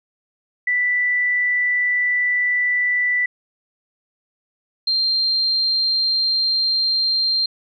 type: tone pair in turn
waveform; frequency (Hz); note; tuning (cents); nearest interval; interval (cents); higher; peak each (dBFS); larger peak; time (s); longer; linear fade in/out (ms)
sine; 1975.5 / 4175; B6 / C8; 0 / -5; octave + minor second; 1295; second; -16; neither; 0.67-3.26 / 4.87-7.46; neither; 5
effects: none